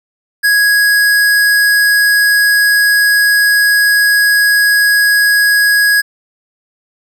square tone, 1661.2 Hz, G#6, in tune, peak -8 dBFS, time 0.43-6.02 s, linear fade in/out 20 ms, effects none

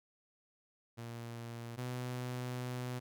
sawtooth tone pair in turn, 117.3 / 124.85 Hz, A#2 / B2, +11 / +19 cents, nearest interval minor second, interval 108 cents, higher second, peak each -39 / -34 dBFS, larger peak second, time 0.97-1.77 / 1.77-3 s, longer second, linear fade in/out 20 ms, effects none

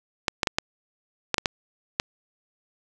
clicks, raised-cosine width 0.2 ms, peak -4 dBFS, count 8, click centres 0.282 / 0.432 / 0.472 / 0.585 / 1.343 / 1.382 / 1.458 / 1.999 s, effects none

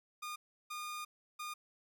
sawtooth tone bursts at uneven times, 1218 Hz, D#6, 37 cents flat, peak -37 dBFS, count 3, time 0.22-0.36 / 0.7-1.05 / 1.39-1.54 s, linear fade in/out 10 ms, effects none

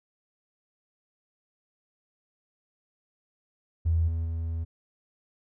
triangle tone with level steps, 82.3 Hz, E2, 2 cents flat, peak -17 / -24 / -26 dBFS, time 3.85-4.65 s, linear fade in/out 20 ms, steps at 4.07 / 4.24 s, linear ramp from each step 20 ms, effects tanh soft clip ceiling -19 dBFS

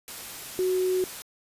sine tone in noise, 370 Hz, F#4, in tune, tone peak -22 dBFS, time 0.59-1.04 s, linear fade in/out 0 ms, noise white, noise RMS -39 dBFS, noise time 0.08-1.22 s, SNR +14 dB, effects resampled to 32000 Hz

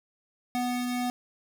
square tone pair together, 246.9 / 739.1 Hz, B3 / F#5, 0 / -2 cents, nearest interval octave + perfect fifth, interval 1898 cents, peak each -29 / -34 dBFS, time 0.55-1.1 s, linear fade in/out 0 ms, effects none

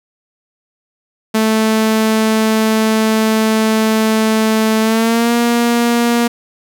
sawtooth tone with pitch glide, 219.5 to 236.6 Hz, A3 to A#3, -4 to +26 cents, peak -7 dBFS, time 1.34-6.28 s, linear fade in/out 10 ms, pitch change +130 cents, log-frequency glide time 4.81-5.33 s, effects 8-bit

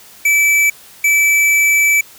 square tone pair in turn, 2310 / 2310 Hz, D7 / D7, -29 / -29 cents, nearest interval unison, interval 0 cents, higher neither, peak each -10 dBFS, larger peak neither, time 0.25-0.7 / 1.04-2.01 s, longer second, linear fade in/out 5 ms, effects white hiss -41 dBFS RMS until 2.18 s

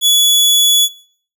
sawtooth tone, 3400 Hz, G#7, 40 cents sharp, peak -5 dBFS, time 0.01-0.89 s, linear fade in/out 50 ms, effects noise-tail reverb RT60 0.5 s tail -20 dB re dry

